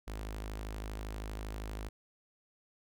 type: tone with notch filter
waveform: sawtooth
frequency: 52.6 Hz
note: G#1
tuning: 23 cents sharp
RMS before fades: -41 dBFS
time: 0.07-1.89 s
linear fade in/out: 10 ms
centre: 140 Hz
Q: 1.2
effects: none